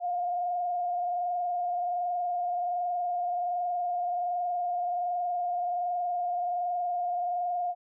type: tone with frequency modulation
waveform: sine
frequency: 709 Hz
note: F5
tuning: 26 cents sharp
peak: -27 dBFS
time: 0-7.75 s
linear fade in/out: 50 ms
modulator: 21.3 Hz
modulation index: 0.63
effects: none